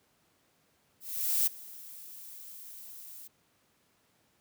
violet noise with ADSR envelope, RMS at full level -26 dBFS, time 1-3.28 s, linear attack 470 ms, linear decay 9 ms, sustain -21 dB, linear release 13 ms, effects pink hiss -70 dBFS RMS until 4.4 s + high-pass 100 Hz 12 dB/octave

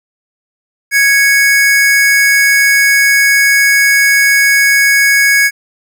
square tone pair together, 1661.2 / 2217 Hz, G#6 / C#7, 0 / 0 cents, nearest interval perfect fourth, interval 500 cents, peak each -10 dBFS, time 0.91-5.51 s, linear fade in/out 50 ms, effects none

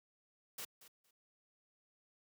white noise with echo, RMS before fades -45 dBFS, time 0.58-0.65 s, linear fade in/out 5 ms, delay 230 ms, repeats 2, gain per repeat -15 dB, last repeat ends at 1.11 s, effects high-pass 100 Hz 12 dB/octave

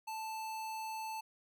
square tone, 880 Hz, A5, in tune, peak -40 dBFS, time 0.07-1.21 s, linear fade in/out 10 ms, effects none

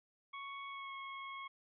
25% pulse tone with pitch glide, 1109 to 1091.8 Hz, C#6 to C#6, 0 to -27 cents, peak -40 dBFS, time 0.33-1.48 s, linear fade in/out 10 ms, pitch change -27 cents, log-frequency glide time 0.69-0.93 s, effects resampled to 11025 Hz

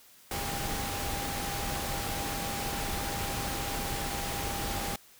sine tone in noise, 801 Hz, G5, 37 cents sharp, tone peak -39 dBFS, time 0.31-4.96 s, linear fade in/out 2 ms, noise pink, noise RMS -34 dBFS, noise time 0.31-4.96 s, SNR -8 dB, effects white hiss -57 dBFS RMS until 5.19 s

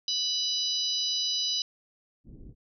harmonic tone, 987.8 Hz, B5, in tune, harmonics 3 / 4 / 5 / 6, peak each -34 / -30 / -30 / -37 dBFS, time 0.08-1.62 s, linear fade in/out 2 ms
pink low-pass noise, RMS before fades -46 dBFS, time 2.24-2.55 s, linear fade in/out 50 ms, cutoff 320 Hz, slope 24 dB/octave
effects none

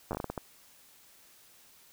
slowing click train, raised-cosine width 1 ms, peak -20 dBFS, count 9, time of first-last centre 0.11-0.378 s, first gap 9 ms, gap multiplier 1.36, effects white hiss -59 dBFS RMS until 1.92 s

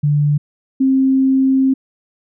sine tone pair in turn, 146.83 / 265.7 Hz, D3 / C4, 0 / +27 cents, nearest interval minor seventh, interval 1027 cents, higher second, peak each -11 / -10 dBFS, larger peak second, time 0.03-0.38 / 0.8-1.74 s, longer second, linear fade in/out 10 ms, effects none

